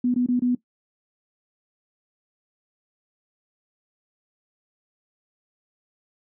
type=tone with dropouts; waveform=sine; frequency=246.9 Hz; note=B3; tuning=in tune; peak=-18 dBFS; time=0.04-0.55 s; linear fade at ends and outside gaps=5 ms; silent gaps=0.142-0.16 / 0.263-0.286 / 0.395-0.42 s; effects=noise-tail reverb RT60 0.1 s tail -17 dB re dry

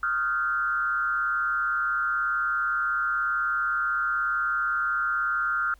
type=tone with frequency modulation; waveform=sine; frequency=1389 Hz; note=F6; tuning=10 cents flat; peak=-23 dBFS; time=0.03-5.74 s; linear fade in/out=2 ms; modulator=141 Hz; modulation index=0.86; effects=added 50 Hz sine -53 dBFS peak until 5.79 s + pink hiss -62 dBFS RMS until 5.79 s

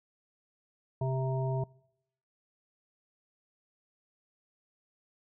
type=harmonic tone with a mistuned harmonic; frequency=131.5 Hz; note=C3; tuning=9 cents sharp; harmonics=1 / 3 / 5 / 7; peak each=-29 / -38 / -37 / -41 dBFS; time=1.01-1.64 s; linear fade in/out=5 ms; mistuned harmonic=7; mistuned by=+19 cents; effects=noise-tail reverb RT60 0.8 s tail -25 dB re dry

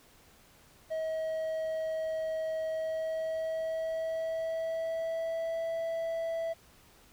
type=tone with pitch glide; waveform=triangle; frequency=638 to 659.4 Hz; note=D#5 to E5; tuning=+43 to 0 cents; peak=-29 dBFS; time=0.9-6.54 s; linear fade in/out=20 ms; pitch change=+57 cents; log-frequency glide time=2.68-5.7 s; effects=pink hiss -60 dBFS RMS until 7.12 s

